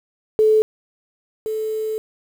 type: tone pair in turn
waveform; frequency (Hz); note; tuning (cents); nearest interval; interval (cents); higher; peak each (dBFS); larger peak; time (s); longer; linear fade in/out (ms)
sine; 433.4 / 435.5; A4 / A4; -26 / -18; unison; 8; second; -11 / -21; first; 0.39-0.62 / 1.46-1.98; second; 0
effects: 7-bit